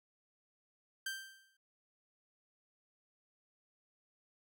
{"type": "tone with exponential decay", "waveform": "sawtooth", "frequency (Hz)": 1569, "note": "G6", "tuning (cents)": 1, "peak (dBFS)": -32, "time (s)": [1.06, 1.57], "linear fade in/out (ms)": 5, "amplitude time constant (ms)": 110, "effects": []}